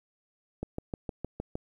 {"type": "click train", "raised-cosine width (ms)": 2, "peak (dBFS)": -20, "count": 7, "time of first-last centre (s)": [0.63, 1.554], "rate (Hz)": 6.49, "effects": ["10-bit"]}